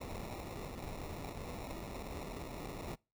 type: noise with sample-and-hold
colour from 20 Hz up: pink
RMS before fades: -44 dBFS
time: 0-2.96 s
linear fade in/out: 20 ms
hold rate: 1575 Hz
effects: noise-tail reverb RT60 0.3 s tail -26 dB re dry